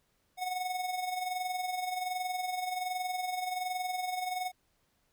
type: tone with amplitude modulation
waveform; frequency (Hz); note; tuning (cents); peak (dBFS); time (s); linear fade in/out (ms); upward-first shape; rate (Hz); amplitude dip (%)
square; 734; F#5; -14; -31; 0.37-4.52; 50; sine; 21.3; 55
effects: pink hiss -74 dBFS RMS until 5.12 s